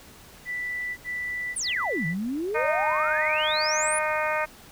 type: tone bursts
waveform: sine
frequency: 1975.5 Hz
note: B6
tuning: in tune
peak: -28 dBFS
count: 3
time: 0.45-2.15 s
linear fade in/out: 50 ms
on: 520 ms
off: 70 ms
type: exponential two-way sweep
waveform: sine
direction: down then up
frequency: 10270 to 153.3 to 10270 Hz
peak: -26 dBFS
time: 1.56-3.99 s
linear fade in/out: 5 ms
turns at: 2.06 s
type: harmonic tone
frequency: 307.6 Hz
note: D#4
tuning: 20 cents flat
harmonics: 2 / 3 / 4 / 5 / 6 / 7 / 8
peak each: -28 / -30 / -31 / -32 / -33 / -33 / -34 dBFS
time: 2.54-4.46 s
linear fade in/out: 20 ms
effects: pink hiss -49 dBFS RMS until 4.71 s